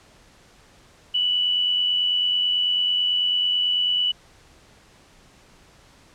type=tone with amplitude modulation; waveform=sine; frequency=2960 Hz; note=F#7; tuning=in tune; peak=-17 dBFS; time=1.14-4.12 s; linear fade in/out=10 ms; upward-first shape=sine; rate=89.1 Hz; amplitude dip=35%; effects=pink hiss -53 dBFS RMS until 6.14 s + low-pass 8000 Hz 12 dB/octave